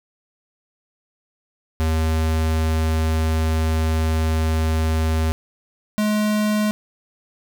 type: tone pair in turn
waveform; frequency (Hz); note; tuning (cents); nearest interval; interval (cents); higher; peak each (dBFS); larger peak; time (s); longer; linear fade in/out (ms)
square; 79.7 / 211.5; D#2 / G#3; +42 / +32; octave + perfect fourth; 1690; second; -18; neither; 1.8-5.32 / 5.98-6.71; first; 0
effects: none